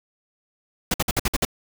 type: noise bursts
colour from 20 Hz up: pink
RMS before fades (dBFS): -21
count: 7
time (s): 0.91-1.451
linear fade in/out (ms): 5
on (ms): 31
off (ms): 54
effects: none